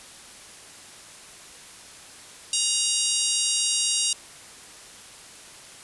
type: harmonic tone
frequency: 944 Hz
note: A#5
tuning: 22 cents sharp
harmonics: 3 / 4 / 5 / 6 / 7 / 8 / 9 / 10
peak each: -30 / -30 / -30 / -30 / -30 / -30 / -30 / -30 dBFS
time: 2.53-4.13 s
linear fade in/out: 2 ms
effects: white hiss -45 dBFS RMS until 5.83 s + resampled to 24000 Hz